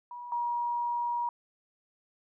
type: tone pair in turn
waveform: sine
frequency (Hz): 967 / 954.8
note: B5 / A#5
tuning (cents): -37 / +41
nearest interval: unison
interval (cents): 22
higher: first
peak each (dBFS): -39 / -28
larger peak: second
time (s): 0.11-0.32 / 0.32-1.29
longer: second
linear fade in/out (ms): 2
effects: none